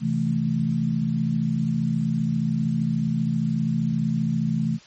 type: chord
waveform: sine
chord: A minor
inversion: first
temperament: just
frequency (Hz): 132 / 165 / 220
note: C3 / E3 / A3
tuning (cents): +16 / +2 / 0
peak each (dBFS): -27 / -24 / -24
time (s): 0-4.79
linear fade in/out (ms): 50
effects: white hiss -50 dBFS RMS until 4.86 s + MP3 32 kbps